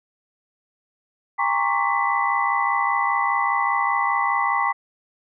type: tone cluster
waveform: sine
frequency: 808 / 922 / 1077 / 1142 / 1993 Hz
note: G#5 / A#5 / C6 / D6 / B6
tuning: -48 / -19 / +50 / -49 / +15 cents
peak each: -25 dBFS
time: 1.38-4.73 s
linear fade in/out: 20 ms
effects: none